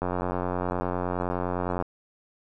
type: click train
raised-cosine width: 1 ms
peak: -14 dBFS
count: 163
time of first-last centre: 0.02-1.824 s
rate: 89.8 Hz
effects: none